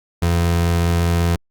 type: tone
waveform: 30% pulse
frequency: 85.3 Hz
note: F2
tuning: 40 cents flat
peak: -12 dBFS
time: 0.22-1.36 s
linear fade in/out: 5 ms
effects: Opus 48 kbps